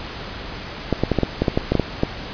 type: clicks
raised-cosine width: 2 ms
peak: -3 dBFS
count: 12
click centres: 0.927 / 1.036 / 1.117 / 1.187 / 1.233 / 1.42 / 1.482 / 1.575 / 1.72 / 1.753 / 1.797 / 2.034 s
effects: pink hiss -32 dBFS RMS until 2.33 s + resampled to 11025 Hz